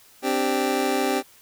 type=chord; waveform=25% pulse; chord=C suspended second; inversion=none; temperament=just; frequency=261.6 / 294.3 / 392.4 Hz; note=C4 / D4 / G4; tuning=0 / +4 / +2 cents; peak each=-22 / -24 / -21 dBFS; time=0.22-1.23 s; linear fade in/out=50 ms; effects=white hiss -53 dBFS RMS until 1.41 s